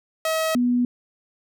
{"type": "tone pair in turn", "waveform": ["sawtooth", "sine"], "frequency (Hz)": [640, 244.8], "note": ["D#5", "B3"], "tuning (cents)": [49, -15], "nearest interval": "octave + perfect fourth", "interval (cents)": 1664, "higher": "first", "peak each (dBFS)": -17, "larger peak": "neither", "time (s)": [[0.25, 0.55], [0.55, 0.85]], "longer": "neither", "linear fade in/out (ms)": 2, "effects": []}